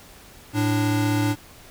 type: tone pair together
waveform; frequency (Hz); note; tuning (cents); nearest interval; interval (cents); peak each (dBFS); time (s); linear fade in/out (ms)
square; 110 / 294.3; A2 / D4; 0 / +4; octave + perfect fourth; 1704; -23; 0.53-1.36; 50
effects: pink hiss -47 dBFS RMS until 1.7 s